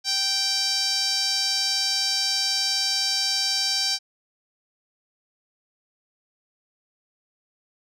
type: tone with band-pass filter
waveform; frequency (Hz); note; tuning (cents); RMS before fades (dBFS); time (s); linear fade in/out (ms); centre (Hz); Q
sawtooth; 781; G5; -7; -24; 0.04-3.99; 50; 5100; 5.4
effects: none